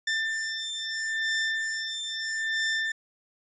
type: beating tone pair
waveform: sawtooth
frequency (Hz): 1784 / 1784.77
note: A6 / A6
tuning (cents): +23 / +24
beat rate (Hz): 0.77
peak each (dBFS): -27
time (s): 0.07-2.92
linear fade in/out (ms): 5
effects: resampled to 16000 Hz